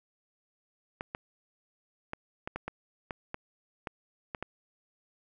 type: clicks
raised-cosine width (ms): 0.5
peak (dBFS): -20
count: 11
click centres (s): 1.009 / 1.149 / 2.134 / 2.475 / 2.56 / 2.68 / 3.108 / 3.344 / 3.872 / 4.348 / 4.426
effects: none